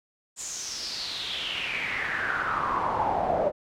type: noise with band-pass filter sweep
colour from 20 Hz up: brown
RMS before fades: -29 dBFS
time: 0.36-3.52 s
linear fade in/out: 50 ms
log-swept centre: 7500 to 580 Hz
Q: 6.1
effects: none